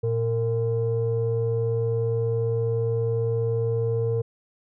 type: tone pair together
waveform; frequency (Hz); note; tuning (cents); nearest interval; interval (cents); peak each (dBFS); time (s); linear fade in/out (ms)
sine; 114.67 / 458.7; A#2 / A#4; -28 / -28; 2 octaves; 2400; -23; 0.03-4.22; 10
effects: tanh soft clip ceiling -16 dBFS